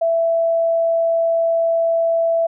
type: tone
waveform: sine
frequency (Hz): 664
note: E5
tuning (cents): +12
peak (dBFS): -14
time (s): 0.01-2.47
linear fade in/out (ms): 10
effects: none